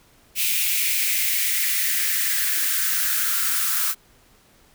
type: noise with high-pass filter sweep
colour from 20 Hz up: blue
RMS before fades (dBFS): -22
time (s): 0.35-3.95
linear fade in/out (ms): 50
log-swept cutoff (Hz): 2500 to 1300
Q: 4.2
effects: pink hiss -56 dBFS RMS until 4.74 s